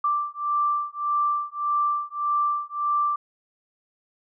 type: beating tone pair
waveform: sine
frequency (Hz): 1174.7 / 1176.4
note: D6 / D6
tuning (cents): 0 / +3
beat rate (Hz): 1.7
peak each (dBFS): -25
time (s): 0.04-3.16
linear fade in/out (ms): 5
effects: none